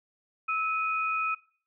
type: tone pair together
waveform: sine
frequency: 1301.9 / 2489 Hz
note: E6 / D#7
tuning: -22 / 0 cents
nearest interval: major seventh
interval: 1122 cents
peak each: -28 / -30 dBFS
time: 0.48-1.35 s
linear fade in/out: 10 ms
effects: noise-tail reverb RT60 0.5 s tail -21 dB re dry